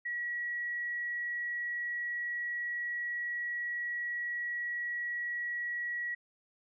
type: tone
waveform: sine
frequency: 1922 Hz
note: B6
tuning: 48 cents flat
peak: -33 dBFS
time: 0.05-6.15 s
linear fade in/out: 10 ms
effects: none